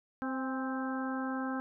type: harmonic tone with a mistuned harmonic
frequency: 261.6 Hz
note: C4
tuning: in tune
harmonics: 1 / 2 / 3 / 4 / 5 / 6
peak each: -34 / -43 / -42 / -44 / -43 / -43 dBFS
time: 0.22-1.6 s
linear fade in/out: 0 ms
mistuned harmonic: 3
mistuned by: +37 cents
effects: none